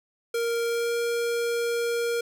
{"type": "tone with pitch glide", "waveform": "square", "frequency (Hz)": [466.2, 470], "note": ["A#4", "A#4"], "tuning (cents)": [0, 14], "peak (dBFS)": -25, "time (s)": [0.34, 2.21], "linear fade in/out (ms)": 5, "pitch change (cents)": 14, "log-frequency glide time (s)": [0.65, 0.96], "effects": []}